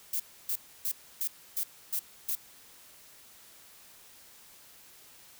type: noise bursts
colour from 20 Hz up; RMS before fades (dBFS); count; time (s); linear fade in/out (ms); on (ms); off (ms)
violet; -31; 7; 0.13-2.353; 5; 69; 290
effects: white hiss -55 dBFS RMS until 5.39 s